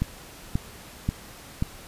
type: click train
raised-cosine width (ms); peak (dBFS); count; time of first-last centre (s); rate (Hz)
5; -11; 4; 0.02-1.624; 1.87
effects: pink hiss -45 dBFS RMS until 1.87 s + resampled to 32000 Hz